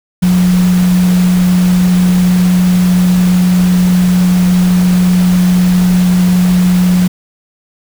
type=tone in noise; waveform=sine; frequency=180.6 Hz; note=F#3; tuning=42 cents flat; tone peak=-6 dBFS; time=0.22-7.08 s; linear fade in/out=10 ms; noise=pink; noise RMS=-23 dBFS; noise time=0.22-7.08 s; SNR=+14 dB; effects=none